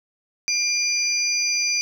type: tone cluster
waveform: sine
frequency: 2384 / 4815 / 5970 Hz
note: D7 / D8 / F#8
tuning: +25 / +42 / +15 cents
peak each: -24 dBFS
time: 0.48-1.81 s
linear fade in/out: 0 ms
effects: 8-bit